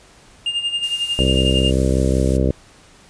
triangle tone with tremolo, 2816 Hz, F7, 14 cents sharp, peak -15 dBFS, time 0.46-1.71 s, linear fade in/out 2 ms, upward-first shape sine, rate 11 Hz, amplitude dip 70%
blue noise, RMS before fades -33 dBFS, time 0.82-2.38 s, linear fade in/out 20 ms
harmonic tone, 65.41 Hz, C2, in tune, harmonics 1 / 2 / 3 / 4 / 5 / 6 / 7 / 8 / 9, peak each -18 / -21 / -23 / -24 / -25 / -26 / -26 / -27 / -28 dBFS, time 1.19-2.51 s, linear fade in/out 0 ms
effects pink hiss -48 dBFS RMS until 3.09 s + resampled to 22050 Hz

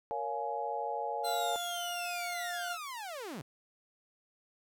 sine chord, Bb minor seventh, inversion none, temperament just, 466.2 / 559.4 / 699.2 / 839.1 Hz, Bb4 / Db5 / F5 / Ab5, 0 / +16 / +2 / +18 cents, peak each -40 / -40 / -39 / -36 dBFS, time 0.11-1.56 s, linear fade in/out 0 ms
30% pulse tone with pitch glide, 699 to 703.5 Hz, F5 to F5, +1 to +12 cents, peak -34 dBFS, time 1.23-2.78 s, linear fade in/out 50 ms, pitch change +11 cents, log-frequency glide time 1.76-2.05 s
sawtooth linear sweep, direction down, 4109 to 109.9 Hz, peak -36 dBFS, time 1.24-3.42 s, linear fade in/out 10 ms
effects none

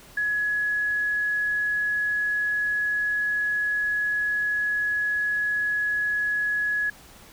sine tone, 1685 Hz, G#6, 25 cents sharp, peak -22 dBFS, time 0.17-6.9 s, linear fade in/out 5 ms, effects pink hiss -49 dBFS RMS until 7.32 s

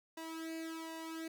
sawtooth tone with flanger, 324.6 Hz, E4, 27 cents flat, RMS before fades -44 dBFS, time 0.17-1.28 s, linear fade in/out 5 ms, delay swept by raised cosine 2 to 2.65 ms, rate 1.3 Hz, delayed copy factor +0.85, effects none

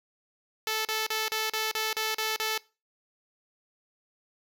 5% pulse tone bursts, 437.7 Hz, A4, 9 cents flat, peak -16 dBFS, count 9, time 0.67-2.578 s, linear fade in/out 2 ms, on 180 ms, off 36 ms, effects noise-tail reverb RT60 0.3 s tail -22 dB re dry

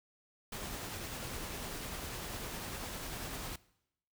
pink noise with tremolo, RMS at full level -41 dBFS, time 0.52-3.56 s, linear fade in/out 5 ms, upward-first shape triangle, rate 10 Hz, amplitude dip 25%, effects noise-tail reverb RT60 0.8 s tail -21 dB re dry

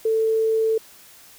sine tone, 444 Hz, A4, 16 cents sharp, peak -17 dBFS, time 0.05-0.78 s, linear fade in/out 5 ms, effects white hiss -48 dBFS RMS until 1.38 s

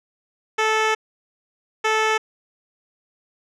10% pulse tone bursts at uneven times, 437.2 Hz, A4, 11 cents flat, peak -9 dBFS, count 2, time 0.58-0.95 / 1.84-2.18 s, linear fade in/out 10 ms, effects low-pass 5000 Hz 12 dB/octave

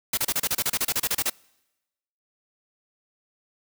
white noise bursts, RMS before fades -24 dBFS, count 16, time 0.13-1.299 s, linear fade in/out 5 ms, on 44 ms, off 31 ms, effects noise-tail reverb RT60 1.0 s tail -26 dB re dry

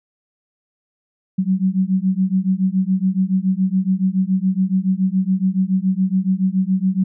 sine beating tone pair, 185 / 192.1 Hz, F#3 / G3, 0 / -35 cents, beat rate 7.1 Hz, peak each -18 dBFS, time 1.38-7.04 s, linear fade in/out 10 ms, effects none

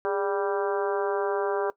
harmonic tone with a mistuned harmonic, 196 Hz, G3, in tune, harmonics 2 / 3 / 4 / 5 / 6 / 7 / 8, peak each -27 / -31 / -33 / -35 / -37 / -38 / -39 dBFS, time 0.05-1.7 s, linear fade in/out 0 ms, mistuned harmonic 2, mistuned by +63 cents, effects noise-tail reverb RT60 0.1 s tail -19 dB re dry

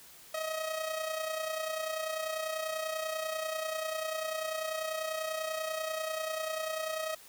sawtooth tone with amplitude modulation, 633 Hz, D#5, 30 cents sharp, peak -27 dBFS, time 0.34-7.15 s, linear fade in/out 5 ms, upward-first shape sine, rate 30.2 Hz, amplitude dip 55%, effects white hiss -54 dBFS RMS until 7.28 s

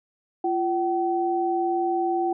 sine tone pair together, 345 / 763 Hz, F4 / G5, -21 / -47 cents, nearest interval octave + major second, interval 1374 cents, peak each -24 dBFS, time 0.44-2.33 s, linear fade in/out 5 ms, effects none

